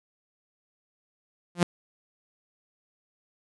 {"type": "tone with exponential growth", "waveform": "sawtooth", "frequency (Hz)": 174.61, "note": "F3", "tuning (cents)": 0, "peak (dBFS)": -11, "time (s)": [1.55, 1.63], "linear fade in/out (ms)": 2, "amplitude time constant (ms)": 17, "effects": ["resampled to 24000 Hz"]}